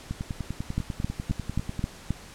two click trains, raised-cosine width 5 ms, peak -13 / -18 dBFS, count 6 / 18, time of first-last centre 0.78-2.106 / 0.11-1.793 s, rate 3.77 / 10.1 Hz, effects pink hiss -46 dBFS RMS until 2.34 s + low-pass 10000 Hz 12 dB/octave

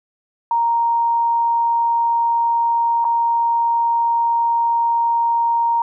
sine tone with dropouts, 932.3 Hz, A#5, in tune, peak -14 dBFS, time 0.51-5.82 s, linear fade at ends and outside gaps 2 ms, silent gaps 3.044-3.05 s, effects none

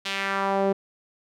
sawtooth tone with band-pass filter sweep, 196 Hz, G3, in tune, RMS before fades -25 dBFS, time 0.05-0.73 s, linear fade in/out 10 ms, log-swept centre 3500 to 440 Hz, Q 1.7, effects none

